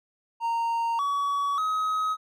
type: tone with pitch steps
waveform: triangle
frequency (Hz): 925 / 1132 / 1269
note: A#5 / C#6 / D#6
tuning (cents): -14 / +36 / +34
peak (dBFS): -22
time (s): 0.4-2.17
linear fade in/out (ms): 50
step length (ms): 590
effects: none